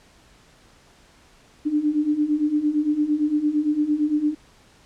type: beating tone pair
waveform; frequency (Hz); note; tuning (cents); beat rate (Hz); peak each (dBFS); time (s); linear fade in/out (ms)
sine; 293.7 / 302.5; D4 / D#4; 0 / -49; 8.8; -24 / -20; 1.65-4.35; 20
effects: pink hiss -54 dBFS RMS until 4.85 s + low-pass 8000 Hz 12 dB/octave